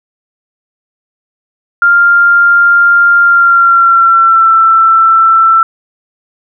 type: tone with pitch glide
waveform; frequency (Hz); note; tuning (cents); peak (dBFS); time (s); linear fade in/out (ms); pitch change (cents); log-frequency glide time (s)
sine; 1396.9 to 1335.4; F6 to E6; 0 to +22; -3; 1.82-5.63; 2; -78; 3.21-4.53
effects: none